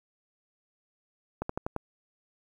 slowing click train, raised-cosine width 1 ms, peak -17 dBFS, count 5, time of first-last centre 1.42-1.763 s, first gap 74 ms, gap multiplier 1.1, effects 9-bit

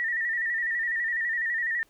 sine tone with vibrato, 1864.7 Hz, A#6, in tune, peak -25 dBFS, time 0-1.83 s, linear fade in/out 0 ms, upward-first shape square, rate 12 Hz, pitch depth 57 cents each way, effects pink hiss -64 dBFS RMS until 1.89 s

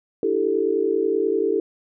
sine tone cluster, 301.7 / 335.5 / 394.2 / 444.4 Hz, D4 / E4 / G4 / A4, +47 / +31 / +10 / +17 cents, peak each -29 / -26 / -22 / -22 dBFS, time 0.23-1.6 s, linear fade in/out 2 ms, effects none

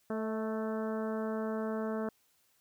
harmonic tone with a mistuned harmonic, 220 Hz, A3, in tune, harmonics 1 / 2 / 3 / 4 / 5 / 6 / 7 / 8, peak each -35 / -37 / -40 / -48 / -47 / -47 / -50 / -56 dBFS, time 0.1-2.09 s, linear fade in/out 2 ms, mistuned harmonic 3, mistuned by -23 cents, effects white hiss -71 dBFS RMS until 2.6 s

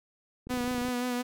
click train, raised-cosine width 3 ms, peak -29 dBFS, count 13, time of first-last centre 0.47-0.885 s, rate 28.9 Hz
sawtooth tone with vibrato, 247.1 Hz, B3, 1 cent sharp, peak -25 dBFS, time 0.49-1.23 s, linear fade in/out 20 ms, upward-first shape sine, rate 5.7 Hz, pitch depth 26 cents each way
effects none

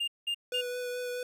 triangle tone bursts, 2810 Hz, F7, 10 cents sharp, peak -27 dBFS, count 3, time 0-0.614 s, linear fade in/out 10 ms, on 78 ms, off 190 ms
square tone with vibrato, 493.9 Hz, B4, in tune, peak -34 dBFS, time 0.52-1.23 s, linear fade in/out 2 ms, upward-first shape triangle, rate 4.7 Hz, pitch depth 13 cents each way
effects none

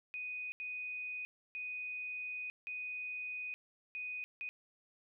sine tone bursts at uneven times, 2489 Hz, D#7, in tune, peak -39 dBFS, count 6, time 0.14-0.52 / 0.6-1.25 / 1.55-2.5 / 2.67-3.54 / 3.95-4.24 / 4.41-4.49 s, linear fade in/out 0 ms, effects none

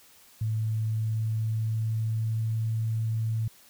sine tone with pitch glide, 110 to 111.73 Hz, A2 to A2, 0 to +27 cents, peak -25 dBFS, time 0.41-3.48 s, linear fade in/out 5 ms, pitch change +27 cents, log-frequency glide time 0.77-2.69 s, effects white hiss -56 dBFS RMS until 3.69 s

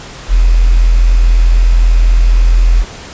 sine tone with quantisation, 42 Hz, E1, 33 cents sharp, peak -4 dBFS, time 0.28-2.85 s, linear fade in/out 50 ms, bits 5, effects pink hiss -30 dBFS RMS until 3.13 s + resampled to 16000 Hz

